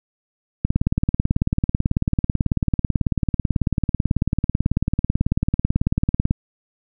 click train, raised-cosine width 5 ms, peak -5 dBFS, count 104, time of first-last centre 0.65-6.309 s, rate 18.2 Hz, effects none

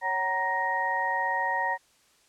sine tone cluster, 554 / 755 / 937 / 1872 Hz, C#5 / F#5 / A#5 / A#6, -1 / +35 / +9 / +7 cents, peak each -36 / -33 / -28 / -29 dBFS, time 0.01-1.78 s, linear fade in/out 50 ms, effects white hiss -63 dBFS RMS until 2.28 s + low-pass 9000 Hz 12 dB/octave

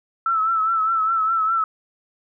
sine tone with vibrato, 1318.5 Hz, E6, in tune, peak -17 dBFS, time 0.26-1.64 s, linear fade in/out 2 ms, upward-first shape triangle, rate 4.9 Hz, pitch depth 61 cents each way, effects none

